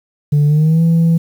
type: tone with pitch glide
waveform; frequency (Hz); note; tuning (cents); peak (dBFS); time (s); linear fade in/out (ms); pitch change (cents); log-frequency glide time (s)
sine; 146.8 to 165.73; D3 to E3; 0 to +10; -6; 0.32-1.18; 10; +210; 0.46-0.82
effects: tanh soft clip ceiling -7 dBFS + 7-bit